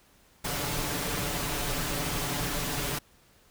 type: noise with comb filter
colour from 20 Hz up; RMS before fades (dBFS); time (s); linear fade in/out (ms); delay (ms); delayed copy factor
pink; -31; 0.44-2.99; 10; 6.9; +0.6
effects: pink hiss -61 dBFS RMS until 3.5 s